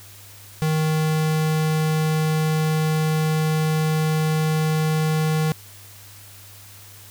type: tone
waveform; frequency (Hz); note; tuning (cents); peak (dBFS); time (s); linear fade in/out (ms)
square; 156.4; D#3; +9; -19; 0.62-5.52; 0
effects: added 100 Hz sine -46 dBFS peak until 7.1 s + white hiss -45 dBFS RMS until 7.1 s